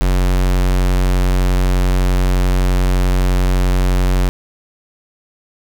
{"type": "tone", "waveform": "square", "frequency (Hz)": 45.81, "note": "F#1", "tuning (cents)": -17, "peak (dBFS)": -12, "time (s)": [0.01, 4.29], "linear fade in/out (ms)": 0, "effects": []}